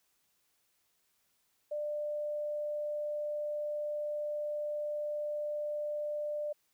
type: tone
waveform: sine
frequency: 595 Hz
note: D5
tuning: 22 cents sharp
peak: -33 dBFS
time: 1.71-6.53 s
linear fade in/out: 10 ms
effects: white hiss -75 dBFS RMS until 6.73 s